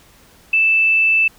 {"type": "tone", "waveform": "sine", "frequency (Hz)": 2641, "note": "E7", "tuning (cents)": 3, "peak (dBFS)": -11, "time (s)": [0.53, 1.28], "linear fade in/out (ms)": 5, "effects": ["pink hiss -49 dBFS RMS until 1.38 s"]}